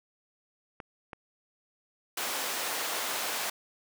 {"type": "clicks", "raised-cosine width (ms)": 0.5, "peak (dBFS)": -25, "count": 2, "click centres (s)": [0.802, 1.132]}
{"type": "high-pass noise", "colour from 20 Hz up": "pink", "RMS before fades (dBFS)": -33, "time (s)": [2.17, 3.5], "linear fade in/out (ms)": 5, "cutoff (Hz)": 600, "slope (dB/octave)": 12}
{"effects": []}